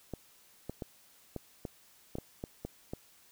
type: clicks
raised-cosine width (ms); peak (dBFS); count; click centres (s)
2; -24; 10; 0.137 / 0.696 / 0.822 / 1.363 / 1.652 / 2.154 / 2.185 / 2.439 / 2.65 / 2.935
effects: white hiss -62 dBFS RMS until 3.31 s